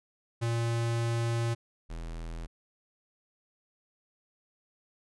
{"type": "tone pair in turn", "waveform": "square", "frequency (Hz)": [116.54, 41.28], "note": ["A#2", "E1"], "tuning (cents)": [0, 3], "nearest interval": "octave + tritone", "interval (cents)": 1797, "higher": "first", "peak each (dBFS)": [-28, -37], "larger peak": "first", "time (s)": [[0.41, 1.55], [1.89, 2.47]], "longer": "first", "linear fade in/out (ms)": 20, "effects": ["resampled to 24000 Hz"]}